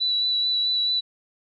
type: tone with vibrato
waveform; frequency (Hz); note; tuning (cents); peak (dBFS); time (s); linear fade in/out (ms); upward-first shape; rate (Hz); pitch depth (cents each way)
sine; 3951; B7; 0; -20; 0-1.01; 20; sine; 4.6; 15
effects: none